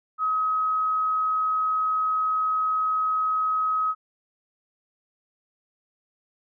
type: tone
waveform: sine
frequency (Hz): 1271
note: D#6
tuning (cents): +36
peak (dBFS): -21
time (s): 0.18-3.95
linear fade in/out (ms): 50
effects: none